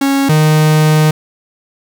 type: tone pair in turn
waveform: 45% pulse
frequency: 275.2 / 154.45 Hz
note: C#4 / D#3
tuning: -12 / -12 cents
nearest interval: minor seventh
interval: 1000 cents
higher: first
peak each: -10 / -7 dBFS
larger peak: second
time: 0.01-0.29 / 0.29-1.11 s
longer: second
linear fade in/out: 5 ms
effects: none